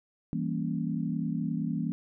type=chord; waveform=sine; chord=E diminished seventh; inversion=none; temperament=equal; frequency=164.81 / 196 / 233.1 / 277.2 Hz; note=E3 / G3 / Bb3 / Db4; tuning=0 / 0 / 0 / 0 cents; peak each=-32 / -35 / -33 / -36 dBFS; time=0.33-1.92 s; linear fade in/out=0 ms; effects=none